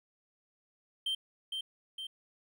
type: tone with echo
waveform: triangle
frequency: 3136 Hz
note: G7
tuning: in tune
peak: -29 dBFS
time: 1.06-1.15 s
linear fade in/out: 5 ms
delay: 460 ms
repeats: 2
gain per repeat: -4 dB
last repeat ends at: 2.07 s
effects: none